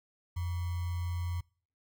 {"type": "tone with sample-and-hold", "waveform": "sine", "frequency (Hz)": 87.31, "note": "F2", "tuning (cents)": 0, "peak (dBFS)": -31, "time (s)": [0.36, 1.41], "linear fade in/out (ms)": 10, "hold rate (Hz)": 1050, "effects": ["noise-tail reverb RT60 0.5 s tail -26 dB re dry"]}